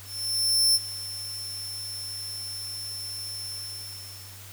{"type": "tone with ADSR envelope", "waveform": "sawtooth", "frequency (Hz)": 5350, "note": "E8", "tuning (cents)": 25, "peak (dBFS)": -15, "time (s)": [0.04, 4.44], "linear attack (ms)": 710, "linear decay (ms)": 35, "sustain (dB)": -16, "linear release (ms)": 920, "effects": ["added 98 Hz sine -46 dBFS peak until 4.52 s", "white hiss -46 dBFS RMS until 4.52 s"]}